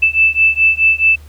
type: beating tone pair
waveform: sine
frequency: 2637 / 2641.7 Hz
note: E7 / E7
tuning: 0 / +3 cents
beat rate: 4.7 Hz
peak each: -12 dBFS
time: 0.02-1.16 s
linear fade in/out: 10 ms
effects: added 75 Hz sine -34 dBFS peak until 1.28 s + pink hiss -48 dBFS RMS until 1.28 s